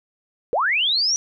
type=linear sweep; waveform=sine; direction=up; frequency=415.3 to 5920 Hz; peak=-17 dBFS; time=0.53-1.16 s; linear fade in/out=0 ms; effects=none